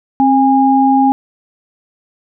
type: tone pair together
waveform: sine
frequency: 266.4 / 817.9 Hz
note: C4 / G#5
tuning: +31 / -27 cents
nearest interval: octave + perfect fifth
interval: 1942 cents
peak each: -10 dBFS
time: 0.2-1.12 s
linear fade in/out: 0 ms
effects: none